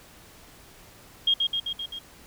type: tone with echo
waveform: sine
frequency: 3245 Hz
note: G#7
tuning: 41 cents flat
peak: -18 dBFS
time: 1.27-1.34 s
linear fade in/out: 5 ms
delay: 130 ms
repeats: 5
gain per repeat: -3 dB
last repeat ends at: 1.99 s
effects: pink hiss -51 dBFS RMS until 2.26 s